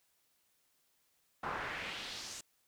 brown noise with band-pass filter sweep, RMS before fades -42 dBFS, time 1.43-2.41 s, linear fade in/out 5 ms, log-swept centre 1100 to 7400 Hz, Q 1.9, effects white hiss -75 dBFS RMS until 2.67 s

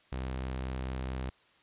sawtooth tone, 64.6 Hz, C2, 21 cents flat, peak -30 dBFS, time 0.12-1.3 s, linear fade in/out 5 ms, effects white hiss -64 dBFS RMS until 1.62 s + resampled to 8000 Hz

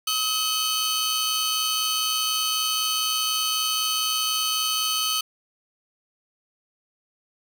sawtooth tone cluster, 1272 / 2991 / 3115 / 4444 Hz, D#6 / F#7 / G7 / C#8, +38 / +18 / -12 / +4 cents, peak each -25 dBFS, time 0.07-5.21 s, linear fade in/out 5 ms, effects none

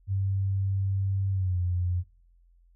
sine tone with pitch glide, 97.2 to 89.13 Hz, G2 to F2, -14 to +36 cents, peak -24 dBFS, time 0.07-2.04 s, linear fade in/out 50 ms, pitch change -150 cents, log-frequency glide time 1.31-1.58 s, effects noise-tail reverb RT60 0.6 s tail -23 dB re dry + added 43 Hz sine -57 dBFS peak until 2.75 s

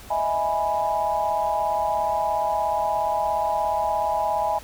sine chord, E major seventh, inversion third, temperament equal, 622.3 / 659.3 / 830.6 / 987.8 Hz, D#5 / E5 / G#5 / B5, 0 / 0 / 0 / 0 cents, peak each -29 / -28 / -23 / -28 dBFS, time 0.1-4.59 s, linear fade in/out 10 ms, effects added 60 Hz sine -47 dBFS peak until 4.63 s + pink hiss -44 dBFS RMS until 4.63 s

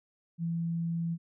sine tone, 167.5 Hz, E3, 28 cents sharp, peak -29 dBFS, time 0.38-1.18 s, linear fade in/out 50 ms, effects none

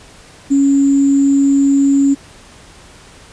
sine tone with sample-and-hold, 277.2 Hz, C#4, in tune, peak -8 dBFS, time 0.5-2.15 s, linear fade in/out 20 ms, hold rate 7350 Hz, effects pink hiss -41 dBFS RMS until 3.32 s + resampled to 22050 Hz

